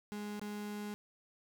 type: tone with dropouts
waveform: 35% pulse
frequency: 207.7 Hz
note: G#3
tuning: in tune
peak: -38 dBFS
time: 0.12-0.94 s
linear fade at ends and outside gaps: 0 ms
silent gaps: 0.395-0.415 s
effects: none